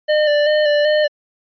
square tone with vibrato, 598 Hz, D5, 31 cents sharp, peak -13 dBFS, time 0.08-1.08 s, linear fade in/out 20 ms, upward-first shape square, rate 2.6 Hz, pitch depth 26 cents each way, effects resampled to 11025 Hz

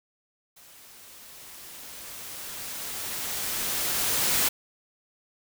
white noise with level ramp, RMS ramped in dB -52 to -23 dBFS, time 0.56-4.49 s, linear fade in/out 10 ms, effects none

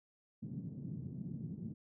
white band-pass noise, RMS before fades -44 dBFS, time 0.42-1.74 s, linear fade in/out 10 ms, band 120 to 210 Hz, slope 24 dB/octave, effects none

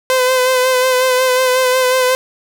sawtooth tone with vibrato, 511 Hz, C5, 41 cents flat, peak -7 dBFS, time 0.1-2.15 s, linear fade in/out 0 ms, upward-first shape sine, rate 5.5 Hz, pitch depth 29 cents each way, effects none

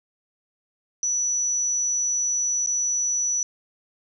sine tone with dropouts, 5920 Hz, F#8, in tune, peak -21 dBFS, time 1.03-3.43 s, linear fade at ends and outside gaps 1 ms, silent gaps 2.662-2.672 s, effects none

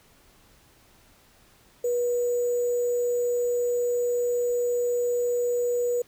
sine tone with sample-and-hold, 484.6 Hz, B4, 33 cents flat, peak -22 dBFS, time 1.84-6.02 s, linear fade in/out 5 ms, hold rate 7350 Hz, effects pink hiss -58 dBFS RMS until 6.07 s

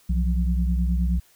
sine tone cluster, 62.6 / 171.4 / 181 Hz, B1 / F3 / F#3, +24 / -32 / -38 cents, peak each -20 / -28 / -29 dBFS, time 0.09-1.2 s, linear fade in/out 10 ms, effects white hiss -58 dBFS RMS until 1.35 s

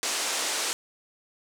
white band-pass noise, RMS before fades -29 dBFS, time 0.03-0.73 s, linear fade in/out 0 ms, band 290 to 8700 Hz, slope 24 dB/octave, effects none

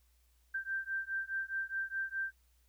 sine beating tone pair, 1568 / 1572.8 Hz, G6 / G6, 0 / +5 cents, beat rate 4.8 Hz, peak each -38 / -38 dBFS, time 0.54-2.32 s, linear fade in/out 10 ms, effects added 60 Hz sine -67 dBFS peak until 2.68 s + white hiss -75 dBFS RMS until 2.68 s

